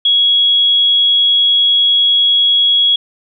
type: tone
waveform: sine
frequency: 3330 Hz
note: G#7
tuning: 4 cents sharp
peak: -8 dBFS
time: 0.05-2.96 s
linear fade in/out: 5 ms
effects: none